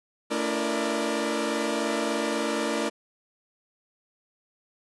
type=tone cluster; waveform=sawtooth; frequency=223.9 / 287 / 335.4 / 471.2 / 598 Hz; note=A3 / D4 / E4 / A#4 / D5; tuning=+30 / -40 / +30 / +19 / +31 cents; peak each=-28 dBFS; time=0.3-2.9 s; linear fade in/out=20 ms; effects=resampled to 24000 Hz